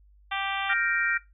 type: harmonic tone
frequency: 392 Hz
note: G4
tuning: in tune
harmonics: 2 / 3 / 4 / 5 / 6 / 7 / 8 / 9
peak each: -32 / -34 / -35 / -36 / -37 / -37 / -38 / -39 dBFS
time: 0.31-0.74 s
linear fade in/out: 10 ms
type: chord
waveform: sine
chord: G minor seventh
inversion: third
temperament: equal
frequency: 1396.9 / 1568 / 1864.7 / 2349 Hz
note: F6 / G6 / Bb6 / D7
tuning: 0 / 0 / 0 / 0 cents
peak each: -29 / -29 / -28 / -32 dBFS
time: 0.69-1.18 s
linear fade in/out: 10 ms
effects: noise-tail reverb RT60 0.2 s tail -17 dB re dry + added 50 Hz sine -54 dBFS peak until 1.33 s